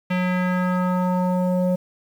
square tone with low-pass filter sweep, 181.8 Hz, F#3, 30 cents flat, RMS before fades -21 dBFS, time 0.1-1.76 s, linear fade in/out 10 ms, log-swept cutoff 2500 to 550 Hz, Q 2.4, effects 8-bit

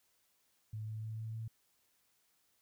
sine tone with pitch steps, 108.3 / 109.24 / 110.19 / 111.15 / 112.12 Hz, A2 / A2 / A2 / A2 / A2, -27 / -12 / +3 / +18 / +33 cents, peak -39 dBFS, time 0.73-1.48 s, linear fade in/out 5 ms, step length 150 ms, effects white hiss -75 dBFS RMS until 2.61 s

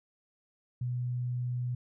sine tone, 123.47 Hz, B2, in tune, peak -30 dBFS, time 0.81-1.75 s, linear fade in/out 5 ms, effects none

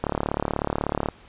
click train, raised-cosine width 1 ms, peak -9 dBFS, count 39, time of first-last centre 0.04-1.087 s, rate 36.3 Hz, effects pink hiss -51 dBFS RMS until 1.28 s + resampled to 8000 Hz

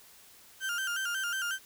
35% pulse tone with vibrato, 1480 Hz, F#6, in tune, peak -29 dBFS, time 0.6-1.59 s, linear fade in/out 50 ms, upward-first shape square, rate 5.5 Hz, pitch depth 86 cents each way, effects white hiss -56 dBFS RMS until 1.65 s

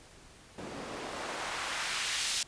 white noise with band-pass filter sweep, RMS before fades -36 dBFS, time 0.58-2.43 s, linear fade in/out 2 ms, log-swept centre 220 to 4400 Hz, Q 0.79, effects pink hiss -55 dBFS RMS until 2.47 s + resampled to 22050 Hz

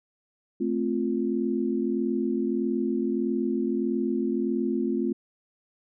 sine chord, F major, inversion first, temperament equal, 220 / 261.6 / 349.2 Hz, A3 / C4 / F4, 0 / 0 / 0 cents, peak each -28 dBFS, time 0.6-5.13 s, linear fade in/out 10 ms, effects none

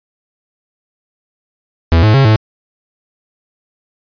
45% pulse tone with pitch steps, 82.9 / 107.7 / 135.9 / 108.8 Hz, E2 / A2 / C#3 / A2, +10 / -37 / -34 / -19 cents, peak -6 dBFS, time 1.92-2.36 s, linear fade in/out 0 ms, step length 110 ms, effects resampled to 11025 Hz

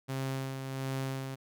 sawtooth tone with tremolo, 133.7 Hz, C3, 38 cents sharp, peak -28 dBFS, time 0.08-1.36 s, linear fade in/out 20 ms, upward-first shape sine, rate 1.4 Hz, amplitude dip 45%, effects none

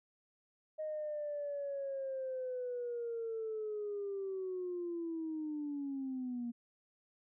sine linear sweep, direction down, 623 to 234.5 Hz, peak -36 dBFS, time 0.78-6.52 s, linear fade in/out 20 ms, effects tanh soft clip ceiling -32 dBFS

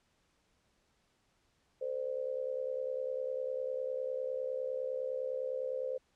sine tone with amplitude modulation, 517 Hz, C5, 21 cents flat, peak -30 dBFS, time 1.81-5.98 s, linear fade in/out 10 ms, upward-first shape sine, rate 69.9 Hz, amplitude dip 80%, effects pink hiss -74 dBFS RMS until 6.15 s + low-pass 8000 Hz 12 dB/octave

